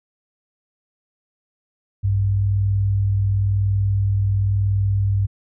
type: tone pair together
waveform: sine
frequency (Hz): 58.13 / 99.1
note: A#1 / G2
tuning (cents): -4 / +19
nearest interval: major sixth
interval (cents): 923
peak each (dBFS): -27 / -16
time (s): 2.03-5.27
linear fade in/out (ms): 20
effects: none